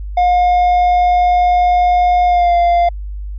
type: tone with pitch glide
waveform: triangle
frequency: 715 to 695 Hz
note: F5 to F5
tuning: +41 to -9 cents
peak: -7 dBFS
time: 0.17-2.89 s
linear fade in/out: 5 ms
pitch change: -50 cents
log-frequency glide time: 2.26-2.55 s
effects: added 50 Hz sine -22 dBFS peak until 3.38 s + resampled to 11025 Hz